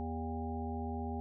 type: harmonic tone with a mistuned harmonic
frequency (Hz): 80.4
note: E2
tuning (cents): -43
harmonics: 1 / 3 / 5 / 7 / 9 / 10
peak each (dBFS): -39 / -40 / -45 / -54 / -48 / -44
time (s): 0-1.2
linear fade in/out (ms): 0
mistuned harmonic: 7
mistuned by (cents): +56
effects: none